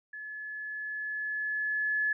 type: tone with level ramp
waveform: sine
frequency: 1713 Hz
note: A6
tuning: 47 cents flat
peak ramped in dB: -39 to -25 dBFS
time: 0.13-2.13 s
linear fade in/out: 5 ms
effects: none